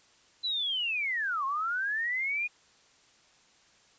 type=linear two-way sweep; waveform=sine; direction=down then up; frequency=4034 to 1054 to 2471 Hz; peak=-28 dBFS; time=0.43-2.48 s; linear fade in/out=20 ms; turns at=1.45 s; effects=white hiss -62 dBFS RMS until 3.98 s + resampled to 16000 Hz